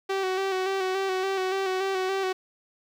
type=tone with vibrato; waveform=sawtooth; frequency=380.7 Hz; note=F#4; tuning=49 cents sharp; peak=-21 dBFS; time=0.09-2.33 s; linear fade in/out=10 ms; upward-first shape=square; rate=3.5 Hz; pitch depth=31 cents each way; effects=low-pass 5000 Hz 12 dB/octave + 9-bit